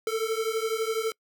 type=beating tone pair; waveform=square; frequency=440 / 452 Hz; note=A4 / A4; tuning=0 / +47 cents; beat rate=12 Hz; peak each=-29 / -30 dBFS; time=0.07-1.12 s; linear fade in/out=2 ms; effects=noise-tail reverb RT60 0.1 s tail -26 dB re dry